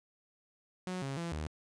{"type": "tone with pitch steps", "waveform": "sawtooth", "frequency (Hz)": [183.3, 136.5, 169.3, 76.8], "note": ["F#3", "C#3", "E3", "D#2"], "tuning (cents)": [-16, -26, 46, -22], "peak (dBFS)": -32, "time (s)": [0.87, 1.47], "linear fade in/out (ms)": 0, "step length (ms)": 150, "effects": ["resampled to 22050 Hz"]}